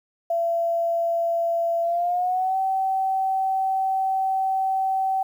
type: tone with pitch glide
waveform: sine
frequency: 675 to 766.5 Hz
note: E5 to G5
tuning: +41 to -39 cents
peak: -20 dBFS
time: 0.3-5.23 s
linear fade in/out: 5 ms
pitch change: +220 cents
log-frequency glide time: 1.83-2.57 s
effects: 9-bit